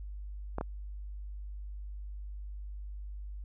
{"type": "clicks", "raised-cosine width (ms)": 1, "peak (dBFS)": -20, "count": 2, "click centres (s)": [0.584, 0.611], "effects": ["added 50 Hz sine -39 dBFS peak until 3.44 s"]}